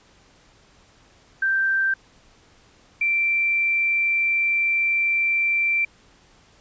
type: tone pair in turn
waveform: sine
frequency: 1568 / 2349 Hz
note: G6 / D7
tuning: 0 / 0 cents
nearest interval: perfect fifth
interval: 700 cents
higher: second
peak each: -18 dBFS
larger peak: neither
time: 1.42-1.94 / 3.01-5.85 s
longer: second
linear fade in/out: 5 ms
effects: pink hiss -55 dBFS RMS until 6.6 s + resampled to 16000 Hz